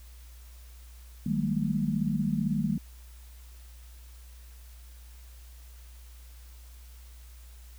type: tone cluster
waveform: sine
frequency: 154.8 / 190.2 / 206 / 228.3 Hz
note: D#3 / F#3 / G#3 / A#3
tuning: -9 / +48 / -14 / -36 cents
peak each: -31 dBFS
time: 1.26-2.78 s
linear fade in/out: 5 ms
effects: added 60 Hz sine -46 dBFS peak until 7.78 s + white hiss -58 dBFS RMS until 7.78 s